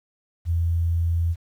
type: tone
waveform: sine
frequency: 84.1 Hz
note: E2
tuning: 35 cents sharp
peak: -19 dBFS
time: 0.45-1.36 s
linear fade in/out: 50 ms
effects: 9-bit